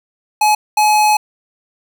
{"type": "tone bursts at uneven times", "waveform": "square", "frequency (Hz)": 848, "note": "G#5", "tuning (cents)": 36, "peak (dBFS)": -10, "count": 2, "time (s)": [[0.41, 0.55], [0.77, 1.17]], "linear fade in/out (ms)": 5, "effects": []}